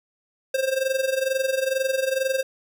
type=tone with amplitude modulation; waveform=square; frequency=530 Hz; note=C5; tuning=22 cents sharp; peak=-19 dBFS; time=0.54-2.43 s; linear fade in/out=5 ms; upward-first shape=sine; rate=22.2 Hz; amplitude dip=75%; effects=none